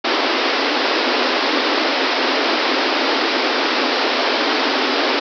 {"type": "band-pass noise", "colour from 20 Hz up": "pink", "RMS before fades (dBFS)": -18, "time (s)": [0.04, 5.2], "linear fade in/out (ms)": 10, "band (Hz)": [250, 5300], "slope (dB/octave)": 96, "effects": []}